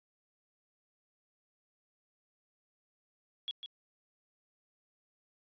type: tone with echo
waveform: sine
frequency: 3344 Hz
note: G#7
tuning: 11 cents sharp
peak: -34 dBFS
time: 3.48-3.51 s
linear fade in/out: 0 ms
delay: 150 ms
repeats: 1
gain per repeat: -7 dB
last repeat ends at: 3.66 s
effects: resampled to 11025 Hz